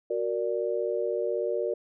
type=chord; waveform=sine; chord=Gb augmented; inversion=none; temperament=equal; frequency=370 / 466.2 / 587.3 Hz; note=Gb4 / Bb4 / D5; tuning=0 / 0 / 0 cents; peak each=-31 / -29 / -31 dBFS; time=0.1-1.74 s; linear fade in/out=5 ms; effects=none